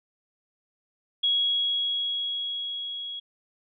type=tone with level ramp; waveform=sine; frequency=3322 Hz; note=G#7; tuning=in tune; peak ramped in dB=-20 to -33 dBFS; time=1.23-3.2 s; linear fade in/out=10 ms; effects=none